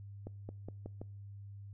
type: accelerating click train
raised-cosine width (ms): 2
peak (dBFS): -30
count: 5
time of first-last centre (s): 0.27-1.015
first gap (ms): 220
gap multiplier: 0.89
effects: noise-tail reverb RT60 0.6 s tail -24 dB re dry + added 100 Hz sine -46 dBFS peak until 1.73 s